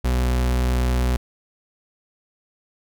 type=tone; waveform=40% pulse; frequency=62 Hz; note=B1; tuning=7 cents sharp; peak=-17 dBFS; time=0.04-1.17 s; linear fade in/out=10 ms; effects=none